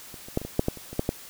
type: clicks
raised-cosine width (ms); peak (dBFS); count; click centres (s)
2; -28 / -29 / -10 / -23 / -20 / -7 / -10 / -28 / -24 / -10 / -10; 11; 0.142 / 0.285 / 0.374 / 0.416 / 0.45 / 0.594 / 0.684 / 0.773 / 0.93 / 0.994 / 1.091
effects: white hiss -45 dBFS RMS until 1.29 s